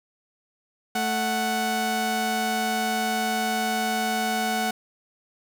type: tone pair together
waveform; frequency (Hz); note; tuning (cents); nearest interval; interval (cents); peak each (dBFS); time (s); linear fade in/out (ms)
sawtooth; 220 / 740; A3 / F#5; 0 / 0; octave + major sixth; 2100; -24 / -21; 0.95-4.71; 5
effects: 9-bit